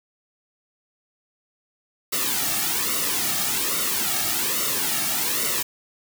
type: noise with flanger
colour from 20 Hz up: white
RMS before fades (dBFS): -24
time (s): 2.12-5.63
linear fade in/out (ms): 10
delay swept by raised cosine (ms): 1.2 to 2.04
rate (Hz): 1.2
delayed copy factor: -0.7
effects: none